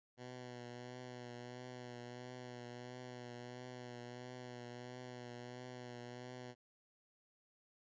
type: tone with vibrato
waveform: 10% pulse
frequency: 123.47 Hz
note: B2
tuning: in tune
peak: -40 dBFS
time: 0.17-6.55 s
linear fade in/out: 50 ms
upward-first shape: triangle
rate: 1.5 Hz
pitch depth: 37 cents each way
effects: resampled to 16000 Hz